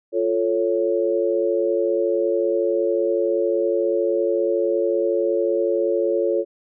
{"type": "chord", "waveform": "sine", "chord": "F augmented", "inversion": "none", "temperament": "equal", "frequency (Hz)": [349.2, 440, 554.4], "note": ["F4", "A4", "C#5"], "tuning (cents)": [0, 0, 0], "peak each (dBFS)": -22, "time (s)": [0.12, 6.45], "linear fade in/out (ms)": 50, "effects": []}